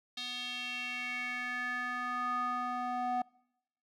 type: tone with band-pass filter sweep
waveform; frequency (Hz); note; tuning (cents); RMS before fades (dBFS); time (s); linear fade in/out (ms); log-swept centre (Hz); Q
square; 247.3; B3; +3; -36; 0.17-3.22; 5; 3700 to 810; 4.4
effects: noise-tail reverb RT60 0.9 s tail -26 dB re dry

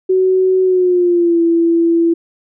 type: tone with pitch glide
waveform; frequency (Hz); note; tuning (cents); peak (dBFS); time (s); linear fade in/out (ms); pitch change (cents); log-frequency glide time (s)
sine; 374.1 to 335.2; F#4 to E4; +19 to +29; -9; 0.09-2.14; 10; -190; 0.63-1.41
effects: none

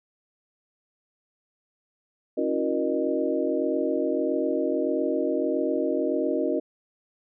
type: tone cluster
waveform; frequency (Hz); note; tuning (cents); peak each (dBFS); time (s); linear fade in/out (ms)
sine; 275.6 / 322.8 / 364.4 / 474 / 611; C#4 / E4 / F#4 / A#4 / D#5; -10 / -36 / -26 / +29 / -32; -29; 2.37-6.6; 10
effects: none

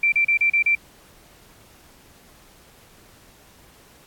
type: tone bursts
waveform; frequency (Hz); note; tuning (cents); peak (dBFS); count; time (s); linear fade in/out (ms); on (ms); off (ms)
sine; 2349; D7; 0; -15; 6; 0.03-0.752; 5; 92; 34
effects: pink hiss -52 dBFS RMS until 4.06 s + AAC 64 kbps

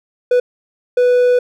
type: tone bursts at uneven times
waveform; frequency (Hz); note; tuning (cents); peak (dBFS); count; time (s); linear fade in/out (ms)
triangle; 493.9; B4; 0; -7; 2; 0.31-0.4 / 0.97-1.39; 5
effects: none

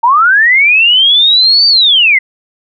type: linear two-way sweep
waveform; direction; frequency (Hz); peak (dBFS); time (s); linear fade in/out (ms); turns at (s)
sine; up then down; 894 to 4639 to 1989; -4; 0.03-2.19; 10; 1.67
effects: none

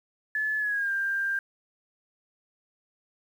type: tone with pitch glide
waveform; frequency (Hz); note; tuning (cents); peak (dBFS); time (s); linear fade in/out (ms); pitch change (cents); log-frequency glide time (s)
sine; 1724 to 1590.1; A6 to G6; -36 to +24; -25; 0.35-1.39; 2; -140; 0.58-0.91
effects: 9-bit

